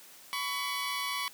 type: tone pair together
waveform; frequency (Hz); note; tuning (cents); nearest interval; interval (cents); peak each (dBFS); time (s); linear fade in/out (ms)
15% pulse; 998.1 / 1126; B5 / C#6; +18 / +27; major second; 209; -30 / -27; 0.33-1.28; 0
effects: white hiss -53 dBFS RMS until 1.33 s + high-pass 150 Hz 12 dB/octave